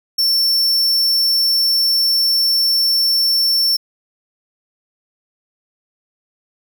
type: tone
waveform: 45% pulse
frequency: 5420 Hz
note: E8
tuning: 47 cents sharp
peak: -13 dBFS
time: 0.18-3.77 s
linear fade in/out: 10 ms
effects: none